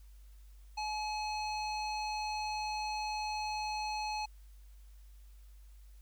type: tone with low-pass filter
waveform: square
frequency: 851 Hz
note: G#5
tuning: 42 cents sharp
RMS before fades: -37 dBFS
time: 0.77-4.26 s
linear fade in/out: 10 ms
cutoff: 4900 Hz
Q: 2
effects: added 50 Hz sine -52 dBFS peak until 6.01 s + white hiss -70 dBFS RMS until 6.01 s